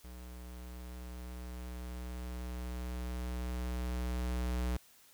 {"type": "tone with level ramp", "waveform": "square", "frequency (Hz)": 61.5, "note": "B1", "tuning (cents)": -7, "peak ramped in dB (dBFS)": [-47, -32], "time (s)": [0.04, 4.77], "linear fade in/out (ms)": 5, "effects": ["white hiss -62 dBFS RMS until 5.13 s"]}